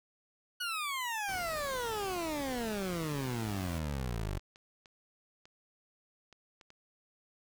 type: exponential sweep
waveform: 20% pulse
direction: down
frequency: 1480 to 46.25 Hz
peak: -29 dBFS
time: 0.6-4.39 s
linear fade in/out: 10 ms
type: noise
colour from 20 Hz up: pink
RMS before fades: -46 dBFS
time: 1.28-3.79 s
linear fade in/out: 10 ms
type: clicks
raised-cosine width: 0.2 ms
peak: -38 dBFS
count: 7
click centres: 4.395 / 4.559 / 4.858 / 5.455 / 6.327 / 6.612 / 6.704 s
effects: none